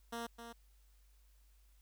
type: tone with echo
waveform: 10% pulse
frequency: 233.1 Hz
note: A#3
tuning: in tune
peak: -32 dBFS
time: 0.12-0.27 s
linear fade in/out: 10 ms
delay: 260 ms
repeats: 1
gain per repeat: -8 dB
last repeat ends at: 0.53 s
effects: added 50 Hz sine -63 dBFS peak until 1.81 s + white hiss -75 dBFS RMS until 1.81 s